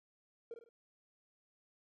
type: tone with echo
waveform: triangle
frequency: 464.1 Hz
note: A#4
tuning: 8 cents flat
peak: -39 dBFS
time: 0.51-0.54 s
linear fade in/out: 2 ms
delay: 50 ms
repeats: 3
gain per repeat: -8 dB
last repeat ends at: 0.69 s
effects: tanh soft clip ceiling -39 dBFS